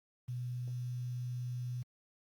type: tone with quantisation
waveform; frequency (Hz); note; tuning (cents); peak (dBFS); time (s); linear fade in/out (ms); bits
sine; 123.47; B2; 0; -36; 0.28-1.83; 10; 10
effects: Opus 32 kbps